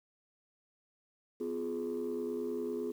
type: chord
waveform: sine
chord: F diminished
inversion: second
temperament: just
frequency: 251.4 / 349.2 / 419.1 Hz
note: Cb4 / F4 / Ab4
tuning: +31 / 0 / +16 cents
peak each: -38 / -38 / -35 dBFS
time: 1.4-2.92 s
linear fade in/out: 10 ms
effects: tanh soft clip ceiling -29 dBFS + 10-bit

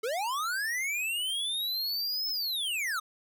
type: linear two-way sweep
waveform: square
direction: up then down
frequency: 415.3 to 5274 to 1204 Hz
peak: -30 dBFS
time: 0.03-3 s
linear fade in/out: 10 ms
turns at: 2.3 s
effects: 12-bit

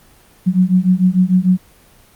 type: beating tone pair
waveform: sine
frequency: 180.3 / 187 Hz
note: F#3 / F#3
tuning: -45 / +19 cents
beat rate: 6.7 Hz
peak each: -13 / -13 dBFS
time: 0.46-1.58 s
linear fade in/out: 20 ms
effects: pink hiss -48 dBFS RMS until 2.15 s + Opus 24 kbps

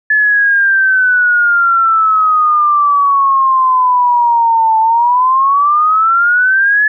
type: exponential two-way sweep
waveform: sine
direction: down then up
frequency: 1727 to 880 to 1727 Hz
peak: -7 dBFS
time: 0.1-6.88 s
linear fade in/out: 5 ms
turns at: 4.79 s
effects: none

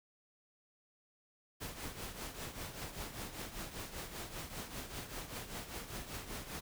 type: noise with tremolo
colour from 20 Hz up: pink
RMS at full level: -42 dBFS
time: 1.6-6.61 s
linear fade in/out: 20 ms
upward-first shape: triangle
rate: 5.1 Hz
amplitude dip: 70%
effects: none

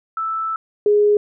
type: tone pair in turn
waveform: sine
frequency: 1318.5 / 415.3 Hz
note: E6 / G#4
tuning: 0 / 0 cents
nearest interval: octave + minor sixth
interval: 2000 cents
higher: first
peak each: -20 / -11 dBFS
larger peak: second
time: 0.17-0.56 / 0.86-1.17 s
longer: first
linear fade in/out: 2 ms
effects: none

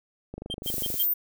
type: click train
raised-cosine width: 2 ms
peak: -23 dBFS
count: 16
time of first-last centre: 0.34-0.942 s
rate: 24.9 Hz
type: tone bursts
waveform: triangle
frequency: 3165 Hz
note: G7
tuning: 16 cents sharp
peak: -28 dBFS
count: 4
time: 0.5-1.032 s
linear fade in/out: 10 ms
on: 43 ms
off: 120 ms
type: noise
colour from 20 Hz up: violet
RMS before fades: -31 dBFS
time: 0.63-1.08 s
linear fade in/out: 50 ms
type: tone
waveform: sine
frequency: 14540 Hz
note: A#9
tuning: 44 cents flat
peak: -22 dBFS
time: 0.99-1.14 s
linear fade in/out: 10 ms
effects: none

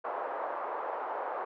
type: band-pass noise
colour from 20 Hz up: white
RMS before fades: -36 dBFS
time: 0.04-1.45 s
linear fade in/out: 10 ms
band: 470 to 1100 Hz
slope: 24 dB/octave
effects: none

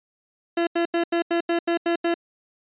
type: tone bursts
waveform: 30% pulse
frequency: 339.7 Hz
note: F4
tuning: 48 cents flat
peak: -17 dBFS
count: 9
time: 0.57-2.142 s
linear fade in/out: 5 ms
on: 100 ms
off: 84 ms
effects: resampled to 8000 Hz

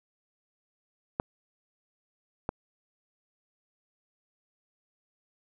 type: clicks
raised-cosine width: 1 ms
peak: -13 / -15 dBFS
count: 2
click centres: 1.199 / 2.491 s
effects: none

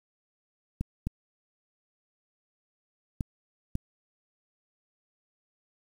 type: clicks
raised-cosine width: 5 ms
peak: -17 dBFS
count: 4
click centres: 0.81 / 1.07 / 3.208 / 3.754 s
effects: 8-bit

